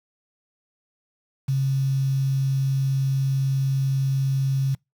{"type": "tone with quantisation", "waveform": "sine", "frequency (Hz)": 135.1, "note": "C#3", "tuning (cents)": -44, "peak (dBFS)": -19, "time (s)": [1.48, 4.75], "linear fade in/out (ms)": 10, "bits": 7, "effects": ["noise-tail reverb RT60 0.2 s tail -26 dB re dry"]}